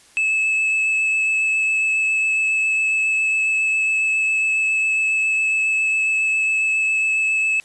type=tone with vibrato; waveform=triangle; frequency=2605 Hz; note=E7; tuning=21 cents flat; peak=-15 dBFS; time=0.17-7.6 s; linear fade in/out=0 ms; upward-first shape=sine; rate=7.3 Hz; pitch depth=9 cents each way; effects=white hiss -51 dBFS RMS until 7.64 s + resampled to 24000 Hz